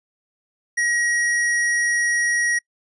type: tone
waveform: square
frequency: 1899 Hz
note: A#6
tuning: 32 cents sharp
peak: -19 dBFS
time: 0.77-2.59 s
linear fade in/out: 10 ms
effects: noise-tail reverb RT60 0.1 s tail -26 dB re dry + resampled to 24000 Hz